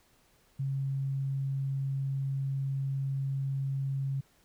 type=tone; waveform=sine; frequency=136.3 Hz; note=C#3; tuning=29 cents flat; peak=-29 dBFS; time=0.59-4.21 s; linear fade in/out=10 ms; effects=pink hiss -66 dBFS RMS until 4.44 s